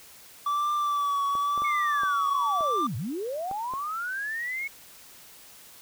triangle tone with vibrato, 1155 Hz, D6, 29 cents flat, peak -22 dBFS, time 0.46-2.87 s, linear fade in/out 5 ms, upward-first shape triangle, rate 0.95 Hz, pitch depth 51 cents each way
clicks, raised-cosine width 1 ms, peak -25 dBFS, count 7, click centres 1.353 / 1.577 / 1.62 / 2.034 / 2.608 / 3.513 / 3.737 s
sine linear two-way sweep, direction down then up, 2217 to 97.7 to 2217 Hz, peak -29 dBFS, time 1.64-4.68 s, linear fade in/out 10 ms, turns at 2.96 s
effects white hiss -50 dBFS RMS until 5.81 s

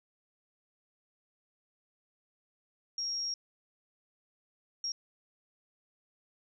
sine tone bursts at uneven times, 5588 Hz, F8, in tune, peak -32 dBFS, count 2, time 2.98-3.34 / 4.84-4.92 s, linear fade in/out 2 ms, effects none

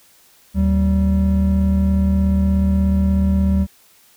triangle tone pair together, 76.51 / 192.8 Hz, D#2 / G3, -29 / -28 cents, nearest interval octave + major third, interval 1601 cents, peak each -14 dBFS, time 0.54-3.67 s, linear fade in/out 50 ms, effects white hiss -52 dBFS RMS until 4.16 s

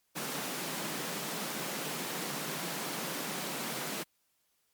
pink high-pass noise, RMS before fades -37 dBFS, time 0.15-4.04 s, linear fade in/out 20 ms, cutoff 140 Hz, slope 96 dB/octave, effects white hiss -75 dBFS RMS until 4.73 s + MP3 96 kbps

